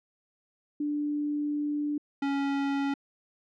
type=tone pair in turn; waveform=sine / square; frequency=294.4 / 278.6 Hz; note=D4 / C#4; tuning=+4 / +9 cents; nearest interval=minor second; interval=95 cents; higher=first; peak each=-27 dBFS; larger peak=neither; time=0.8-1.98 / 2.22-2.94 s; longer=first; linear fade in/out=5 ms; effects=low-pass 3000 Hz 12 dB/octave